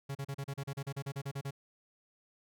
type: tone bursts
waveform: 45% pulse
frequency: 138.59 Hz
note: C#3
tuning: in tune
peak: -36 dBFS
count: 15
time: 0.09-1.509 s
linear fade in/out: 10 ms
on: 61 ms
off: 36 ms
effects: none